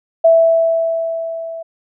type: tone with level ramp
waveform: sine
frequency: 659 Hz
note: E5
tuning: 1 cent flat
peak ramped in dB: -5 to -25 dBFS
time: 0.24-1.63 s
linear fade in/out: 10 ms
effects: none